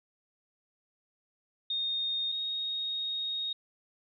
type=tone pair in turn; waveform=sine; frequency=3690 / 3735 Hz; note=A#7 / A#7; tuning=-18 / +3 cents; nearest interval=unison; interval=21 cents; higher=second; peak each=-29 / -31 dBFS; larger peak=first; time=1.7-2.32 / 2.32-3.53 s; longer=second; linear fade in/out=5 ms; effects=none